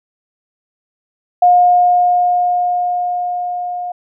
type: tone with level ramp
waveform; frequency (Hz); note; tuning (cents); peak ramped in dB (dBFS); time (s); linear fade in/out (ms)
sine; 714; F5; +38; -5 to -20; 1.42-3.92; 5
effects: none